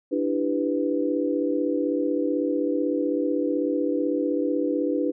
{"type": "chord", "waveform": "sine", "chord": "E minor seventh", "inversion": "third", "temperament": "equal with one note detuned", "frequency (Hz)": [293.7, 329.6, 392, 495.9], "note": ["D4", "E4", "G4", "B4"], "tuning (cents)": [0, 0, 0, 7], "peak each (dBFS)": [-25, -28, -30, -27], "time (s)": [0.11, 5.12], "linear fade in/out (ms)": 20, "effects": []}